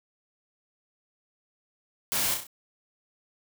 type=noise with echo; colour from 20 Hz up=white; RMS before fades=-28 dBFS; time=2.12-2.34 s; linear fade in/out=0 ms; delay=32 ms; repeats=4; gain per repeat=-5 dB; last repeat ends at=2.468 s; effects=none